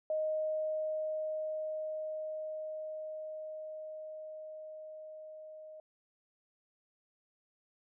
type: tone with level ramp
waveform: sine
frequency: 622.3 Hz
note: D#5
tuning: in tune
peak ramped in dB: -30 to -47 dBFS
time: 0.1-5.8 s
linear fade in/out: 2 ms
effects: none